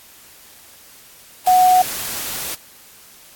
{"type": "tone in noise", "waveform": "sine", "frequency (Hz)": 736, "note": "F#5", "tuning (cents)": -9, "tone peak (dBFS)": -9, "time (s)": [1.47, 1.82], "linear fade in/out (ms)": 5, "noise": "white", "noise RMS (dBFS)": -26, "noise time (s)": [1.46, 2.55], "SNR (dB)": 14, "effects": ["white hiss -45 dBFS RMS until 3.35 s", "AAC 64 kbps"]}